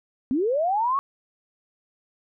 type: linear sweep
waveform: sine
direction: up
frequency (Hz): 238.5 to 1129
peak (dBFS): -20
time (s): 0.31-0.99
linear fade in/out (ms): 0
effects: none